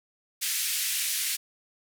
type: band-pass noise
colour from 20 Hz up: white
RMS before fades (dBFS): -29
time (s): 0.41-1.37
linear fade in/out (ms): 20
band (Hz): 1900 to 14000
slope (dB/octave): 24
effects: none